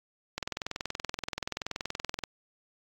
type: click train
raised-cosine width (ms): 0.2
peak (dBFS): -15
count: 40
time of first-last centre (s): 0.38-2.237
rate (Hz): 21
effects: AAC 48 kbps